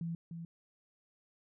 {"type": "tone with echo", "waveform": "sine", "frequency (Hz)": 167.3, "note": "E3", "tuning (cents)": 26, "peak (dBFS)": -35, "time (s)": [0.01, 0.15], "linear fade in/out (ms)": 2, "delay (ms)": 300, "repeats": 1, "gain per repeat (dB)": -6, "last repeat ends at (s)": 0.45, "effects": []}